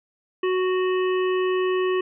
harmonic tone, 370 Hz, F#4, in tune, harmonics 1 / 3 / 5 / 7 / 8, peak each -20 / -30 / -34 / -37 / -38 dBFS, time 0.43-2.01 s, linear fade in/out 5 ms, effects none

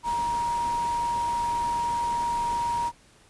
sine tone in noise, 945 Hz, A#5, 23 cents sharp, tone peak -24 dBFS, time 0.03-2.92 s, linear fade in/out 50 ms, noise pink, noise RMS -39 dBFS, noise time 0.03-2.92 s, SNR +12 dB, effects pink hiss -57 dBFS RMS until 3.29 s + resampled to 24000 Hz

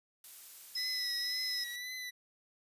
blue noise, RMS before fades -50 dBFS, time 0.24-1.76 s, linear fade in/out 2 ms
sine tone, 5130 Hz, E8, 48 cents flat, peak -34 dBFS, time 0.75-1.64 s, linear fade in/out 5 ms
25% pulse tone with vibrato, 1975.5 Hz, B6, in tune, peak -36 dBFS, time 0.76-2.11 s, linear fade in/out 20 ms, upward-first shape triangle, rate 1.9 Hz, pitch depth 48 cents each way
effects resampled to 32000 Hz

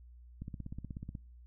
click train, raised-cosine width 5 ms, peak -29 dBFS, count 13, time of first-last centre 0.42-1.152 s, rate 16.4 Hz, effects noise-tail reverb RT60 0.5 s tail -25 dB re dry + added 60 Hz sine -52 dBFS peak until 1.46 s

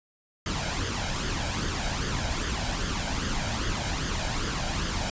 pink noise with flanger, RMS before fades -29 dBFS, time 0.46-5.1 s, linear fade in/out 2 ms, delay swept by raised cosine 0.61 to 1.32 ms, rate 2.5 Hz, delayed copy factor +0.55, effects resampled to 16000 Hz

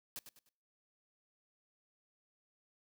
white noise with echo, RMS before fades -44 dBFS, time 0.16-0.19 s, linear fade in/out 0 ms, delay 100 ms, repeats 3, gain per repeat -9 dB, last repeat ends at 0.49 s, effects noise-tail reverb RT60 0.6 s tail -25 dB re dry

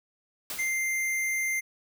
white noise with exponential decay, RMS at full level -33 dBFS, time 0.5-0.96 s, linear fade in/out 2 ms, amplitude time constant 100 ms
square tone, 2093 Hz, C7, in tune, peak -27 dBFS, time 0.58-1.61 s, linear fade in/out 20 ms
effects none

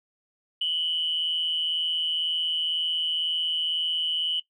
sine tone pair together, 2960 / 3122 Hz, F#7 / G7, 0 / -8 cents, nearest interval minor second, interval 92 cents, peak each -24 / -30 dBFS, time 0.61-4.4 s, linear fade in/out 5 ms, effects noise-tail reverb RT60 0.1 s tail -18 dB re dry + tanh soft clip ceiling -16 dBFS

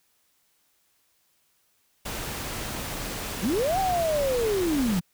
pink noise, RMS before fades -33 dBFS, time 2.05-5 s, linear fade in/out 10 ms
sine linear two-way sweep, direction up then down, 162.1 to 784 to 162.1 Hz, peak -22 dBFS, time 3.42-5.01 s, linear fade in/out 20 ms, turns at 3.79 s
effects white hiss -68 dBFS RMS until 5.13 s

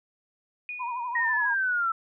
sine tone with exponential decay, 2460 Hz, D#7, 20 cents flat, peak -31 dBFS, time 0.69-1.52 s, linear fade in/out 1 ms, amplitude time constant 180 ms
sine tone with vibrato, 972 Hz, B5, 28 cents flat, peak -29 dBFS, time 0.79-1.55 s, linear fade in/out 20 ms, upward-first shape sine, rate 12 Hz, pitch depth 76 cents each way
sine linear sweep, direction down, 1891 to 1318.5 Hz, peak -23 dBFS, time 1.15-1.92 s, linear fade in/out 5 ms
effects none

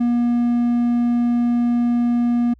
triangle tone, 239.3 Hz, A#3, 46 cents sharp, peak -13 dBFS, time 0-2.54 s, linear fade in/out 10 ms, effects added 60 Hz sine -47 dBFS peak until 2.59 s

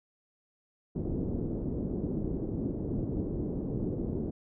white low-pass noise, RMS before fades -33 dBFS, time 0.95-4.31 s, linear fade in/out 10 ms, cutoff 370 Hz, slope 24 dB/octave, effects none

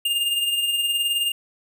square tone with tremolo, 2815 Hz, F7, 13 cents sharp, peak -19 dBFS, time 0.05-1.32 s, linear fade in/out 5 ms, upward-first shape sine, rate 19 Hz, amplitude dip 45%, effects none

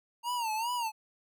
square tone with vibrato, 921 Hz, A#5, 21 cents flat, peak -31 dBFS, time 0.23-0.92 s, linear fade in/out 50 ms, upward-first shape sine, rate 2.5 Hz, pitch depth 120 cents each way, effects none

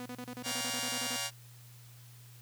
sawtooth tone bursts, 247.7 Hz, B3, 5 cents sharp, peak -36 dBFS, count 13, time 0-1.163 s, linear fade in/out 2 ms, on 59 ms, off 33 ms
5% pulse chord, G half-diminished seventh, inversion second, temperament just, 564.5 / 705.6 / 784 / 940.8 Hz, Db5 / F5 / G5 / Bb5, +31 / +18 / 0 / +16 cents, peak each -29 dBFS, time 0.43-1.31 s, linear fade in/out 50 ms
effects added 120 Hz sine -52 dBFS peak until 2.41 s + white hiss -59 dBFS RMS until 2.41 s

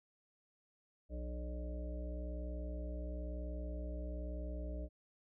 harmonic tone with a mistuned harmonic, 61 Hz, B1, 21 cents flat, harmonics 1 / 3 / 5 / 7 / 9 / 10, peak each -40 / -52 / -51 / -57 / -55 / -51 dBFS, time 1.09-4.89 s, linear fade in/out 50 ms, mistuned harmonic 5, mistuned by -25 cents, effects none

